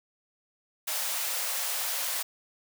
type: high-pass noise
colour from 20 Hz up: white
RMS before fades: -31 dBFS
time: 0.87-2.23 s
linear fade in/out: 10 ms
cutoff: 490 Hz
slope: 96 dB/octave
effects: none

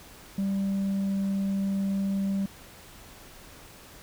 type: tone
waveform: sine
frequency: 195.8 Hz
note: G3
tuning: 2 cents flat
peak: -22 dBFS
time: 0.38-2.46 s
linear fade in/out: 5 ms
effects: tanh soft clip ceiling -24 dBFS + pink hiss -49 dBFS RMS until 4.02 s

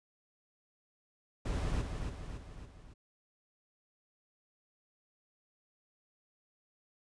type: noise with echo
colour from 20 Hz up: brown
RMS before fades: -34 dBFS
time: 1.45-1.82 s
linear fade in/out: 10 ms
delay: 280 ms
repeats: 4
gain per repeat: -5 dB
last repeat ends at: 2.94 s
effects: resampled to 22050 Hz

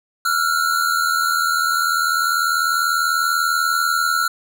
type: tone pair together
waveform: square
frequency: 1349 / 1429.2 Hz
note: E6 / F6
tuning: +40 / +40 cents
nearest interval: minor second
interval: 100 cents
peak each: -20 dBFS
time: 0.25-4.28 s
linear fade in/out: 5 ms
effects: none

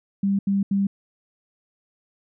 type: tone bursts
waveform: sine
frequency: 197.7 Hz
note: G3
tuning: 15 cents sharp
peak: -18 dBFS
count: 3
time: 0.23-0.87 s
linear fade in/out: 5 ms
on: 160 ms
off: 80 ms
effects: none

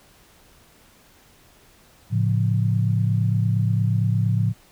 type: chord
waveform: sine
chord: A augmented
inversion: none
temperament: equal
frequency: 110 / 138.59 / 174.61 Hz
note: A2 / C#3 / E#3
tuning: 0 / 0 / 0 cents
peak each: -19 / -25 / -25 dBFS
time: 2.1-4.54 s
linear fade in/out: 50 ms
effects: pink hiss -54 dBFS RMS until 4.71 s

